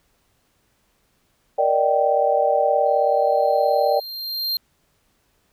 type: chord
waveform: sine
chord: Eb major seventh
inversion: second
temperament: just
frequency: 466.7 / 583.4 / 622.3 / 777.8 Hz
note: Bb4 / D5 / Eb5 / G5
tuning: +2 / -12 / 0 / -14 cents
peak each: -24 / -19 / -23 / -20 dBFS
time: 1.58-4 s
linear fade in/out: 10 ms
type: tone with exponential growth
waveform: square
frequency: 4186 Hz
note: C8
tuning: in tune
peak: -20 dBFS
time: 2.86-4.57 s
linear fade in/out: 2 ms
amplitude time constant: 370 ms
effects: pink hiss -65 dBFS RMS until 5.52 s